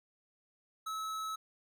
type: tone with hard clipping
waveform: sine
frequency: 1296 Hz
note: E6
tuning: 30 cents flat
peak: -38 dBFS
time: 0.86-1.36 s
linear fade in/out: 10 ms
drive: 16 dB
effects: none